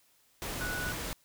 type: tone in noise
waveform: sine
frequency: 1474 Hz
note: F#6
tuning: 7 cents flat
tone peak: -35 dBFS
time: 0.61-0.92 s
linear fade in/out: 0 ms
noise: pink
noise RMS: -37 dBFS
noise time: 0.42-1.13 s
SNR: -1 dB
effects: white hiss -67 dBFS RMS until 1.24 s